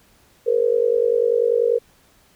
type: tone with amplitude modulation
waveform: sine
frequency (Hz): 472.3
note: A#4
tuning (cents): +23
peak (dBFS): -11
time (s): 0.46-1.79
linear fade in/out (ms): 20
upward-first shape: sine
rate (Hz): 50.2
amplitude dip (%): 90
effects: pink hiss -56 dBFS RMS until 2.35 s